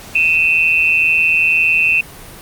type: tone pair together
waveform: sine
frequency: 2519 / 2681 Hz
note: D#7 / E7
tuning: +21 / +29 cents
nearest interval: minor second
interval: 108 cents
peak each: -13 dBFS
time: 0.15-2.01 s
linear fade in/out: 5 ms
effects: pink hiss -35 dBFS RMS until 2.41 s + Opus 48 kbps